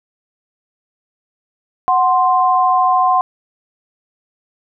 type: tone pair together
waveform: sine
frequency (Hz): 740 / 1046.5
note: F#5 / C6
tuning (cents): 0 / 0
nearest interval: tritone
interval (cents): 600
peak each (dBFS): -13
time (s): 1.88-3.21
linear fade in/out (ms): 0
effects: none